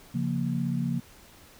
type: chord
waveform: sine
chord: Bb minor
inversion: first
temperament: equal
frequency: 138.59 / 174.61 / 233.1 Hz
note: Db3 / F3 / Bb3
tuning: 0 / 0 / 0 cents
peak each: -30 dBFS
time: 0.14-1 s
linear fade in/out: 10 ms
effects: pink hiss -53 dBFS RMS until 1.59 s